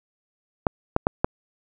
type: clicks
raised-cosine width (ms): 1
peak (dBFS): -4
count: 4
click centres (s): 0.668 / 0.964 / 1.069 / 1.245
effects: none